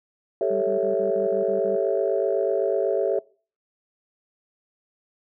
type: chord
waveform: sine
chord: A dominant seventh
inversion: third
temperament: equal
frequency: 392 / 440 / 554.4 / 659.3 Hz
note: G4 / A4 / C#5 / E5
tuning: 0 / 0 / 0 / 0 cents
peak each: -25 dBFS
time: 0.41-3.19 s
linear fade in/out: 2 ms
type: tone bursts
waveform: sine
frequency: 196.7 Hz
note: G3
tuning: 6 cents sharp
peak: -33 dBFS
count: 8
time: 0.5-1.761 s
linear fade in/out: 10 ms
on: 120 ms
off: 43 ms
effects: noise-tail reverb RT60 0.4 s tail -22 dB re dry + tanh soft clip ceiling -10 dBFS